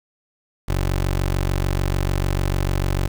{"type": "tone", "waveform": "20% pulse", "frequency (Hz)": 46.76, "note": "F#1", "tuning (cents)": 19, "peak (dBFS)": -14, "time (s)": [0.68, 3.08], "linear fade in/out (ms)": 10, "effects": ["7-bit"]}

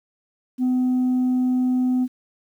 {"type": "tone", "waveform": "sine", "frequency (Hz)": 253.1, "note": "B3", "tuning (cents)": 43, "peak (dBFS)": -15, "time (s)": [0.58, 2.08], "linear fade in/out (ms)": 50, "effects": ["tanh soft clip ceiling -16 dBFS", "9-bit"]}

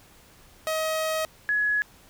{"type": "tone pair in turn", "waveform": ["sawtooth", "sine"], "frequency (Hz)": [633, 1687], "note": ["D#5", "G#6"], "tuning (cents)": [30, 27], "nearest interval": "octave + perfect fourth", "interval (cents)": 1697, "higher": "second", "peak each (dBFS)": -21, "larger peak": "neither", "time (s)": [[0.67, 1.25], [1.49, 1.82]], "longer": "first", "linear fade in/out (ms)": 0, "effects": ["pink hiss -54 dBFS RMS until 2.09 s"]}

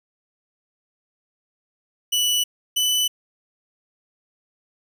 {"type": "tone pair in turn", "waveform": "sawtooth", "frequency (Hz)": [2960, 2989], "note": ["F#7", "F#7"], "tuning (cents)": [0, 17], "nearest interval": "unison", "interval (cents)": 17, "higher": "second", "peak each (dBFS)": [-15, -15], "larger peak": "neither", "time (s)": [[2.12, 2.44], [2.76, 3.08]], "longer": "neither", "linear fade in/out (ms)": 10, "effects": []}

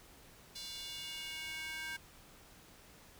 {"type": "tone with high-pass filter sweep", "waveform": "square", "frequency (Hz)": 316.1, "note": "D#4", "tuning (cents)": 27, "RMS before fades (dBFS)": -44, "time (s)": [0.55, 1.97], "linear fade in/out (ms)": 10, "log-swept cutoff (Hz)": [4100, 1700], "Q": 2.7, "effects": ["pink hiss -59 dBFS RMS until 3.19 s"]}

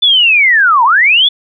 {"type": "linear two-way sweep", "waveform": "sine", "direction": "down then up", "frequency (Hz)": [3526, 890, 3526], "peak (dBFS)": -5, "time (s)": [0.02, 1.29], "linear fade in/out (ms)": 10, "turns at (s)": 0.84, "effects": []}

